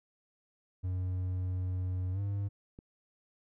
triangle tone with pitch glide, 91.8 to 100.11 Hz, F#2 to G2, -13 to +37 cents, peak -29 dBFS, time 0.83-2.49 s, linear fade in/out 20 ms, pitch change +150 cents, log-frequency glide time 2.12-2.2 s
click, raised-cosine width 3 ms, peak -35 dBFS, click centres 2.789 s
effects none

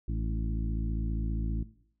harmonic tone with a mistuned harmonic, 55 Hz, A1, in tune, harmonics 1 / 2 / 3 / 4 / 5 / 6, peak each -30 / -36 / -40 / -42 / -44 / -46 dBFS, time 0.08-1.63 s, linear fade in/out 5 ms, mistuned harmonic 5, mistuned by +36 cents, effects noise-tail reverb RT60 0.6 s tail -17 dB re dry

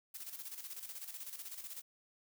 blue noise with tremolo, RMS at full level -45 dBFS, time 0.14-1.82 s, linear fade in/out 10 ms, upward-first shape square, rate 16 Hz, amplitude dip 60%, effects none

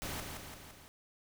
pink noise with echo, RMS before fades -40 dBFS, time 0.02-0.2 s, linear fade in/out 0 ms, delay 170 ms, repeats 4, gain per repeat -4 dB, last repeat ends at 0.88 s, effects none

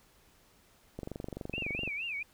click train, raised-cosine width 2 ms, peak -25 dBFS, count 22, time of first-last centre 0.99-1.876 s, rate 23.7 Hz
sine tone with vibrato, 2500 Hz, D#7, 8 cents sharp, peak -34 dBFS, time 1.53-2.23 s, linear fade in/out 5 ms, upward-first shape sine, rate 4.3 Hz, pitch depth 200 cents each way
effects pink hiss -64 dBFS RMS until 2.33 s

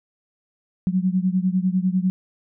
sine beating tone pair, 181.8 / 191.8 Hz, F#3 / G3, -30 / -37 cents, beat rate 10 Hz, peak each -20 / -22 dBFS, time 0.87-2.1 s, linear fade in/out 0 ms, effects none

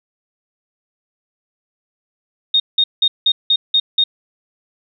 sine tone bursts, 3700 Hz, A#7, 14 cents flat, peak -10 dBFS, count 7, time 2.54-4.04 s, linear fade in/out 5 ms, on 60 ms, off 180 ms, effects none

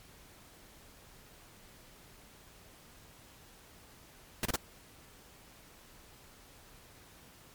pink noise bursts, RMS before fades -31 dBFS, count 3, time 4.43-4.559 s, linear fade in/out 2 ms, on 23 ms, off 30 ms, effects pink hiss -57 dBFS RMS until 7.54 s + MP3 96 kbps

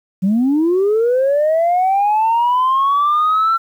sine linear sweep, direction up, 180 to 1356 Hz, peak -10 dBFS, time 0.22-3.58 s, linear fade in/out 20 ms, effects tanh soft clip ceiling -9 dBFS + 8-bit

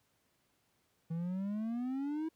triangle exponential sweep, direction up, 161.2 to 325.4 Hz, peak -32 dBFS, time 1.1-2.29 s, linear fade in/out 10 ms, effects pink hiss -75 dBFS RMS until 2.35 s + high-pass 80 Hz 12 dB/octave

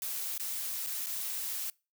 blue noise with dropouts, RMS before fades -36 dBFS, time 0.02-1.7 s, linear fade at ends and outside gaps 1 ms, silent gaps 0.378-0.397 / 0.864-0.869 / 1.061-1.067 s, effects noise-tail reverb RT60 0.3 s tail -25 dB re dry

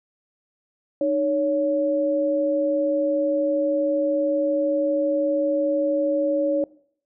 sine tone pair together, 306.2 / 561 Hz, D#4 / C#5, -28 / +21 cents, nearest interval minor seventh, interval 1049 cents, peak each -24 / -20 dBFS, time 1.01-6.64 s, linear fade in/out 2 ms, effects noise-tail reverb RT60 0.6 s tail -21 dB re dry

